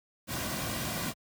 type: noise with comb filter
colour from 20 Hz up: pink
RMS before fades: -34 dBFS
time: 0.27-1.14 s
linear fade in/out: 50 ms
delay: 2.3 ms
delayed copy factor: -0.55
effects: high-pass 60 Hz 12 dB/octave